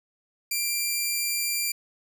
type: tone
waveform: 10% pulse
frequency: 2372 Hz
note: D7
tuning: 17 cents sharp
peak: -16 dBFS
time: 0.51-1.72 s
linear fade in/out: 5 ms
effects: none